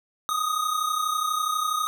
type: tone pair together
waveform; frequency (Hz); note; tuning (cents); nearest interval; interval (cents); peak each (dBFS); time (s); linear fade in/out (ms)
square; 1224 / 1256.2; D#6 / D#6; -29 / +16; unison; 45; -29 / -26; 0.29-1.87; 0
effects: none